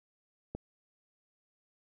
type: click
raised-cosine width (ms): 2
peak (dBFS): -24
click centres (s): 0.55
effects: none